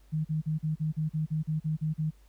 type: tone bursts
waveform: sine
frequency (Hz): 155.56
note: D#3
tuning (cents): 0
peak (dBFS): -26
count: 12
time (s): 0.12-2.109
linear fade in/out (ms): 20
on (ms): 130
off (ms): 39
effects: added 50 Hz sine -55 dBFS peak until 2.28 s + pink hiss -67 dBFS RMS until 2.28 s